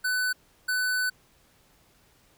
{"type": "tone bursts at uneven times", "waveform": "square", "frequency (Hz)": 1500, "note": "F#6", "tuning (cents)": 23, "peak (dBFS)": -25, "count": 2, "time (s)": [[0.04, 0.33], [0.68, 1.1]], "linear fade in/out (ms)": 10, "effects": ["pink hiss -62 dBFS RMS until 2.37 s"]}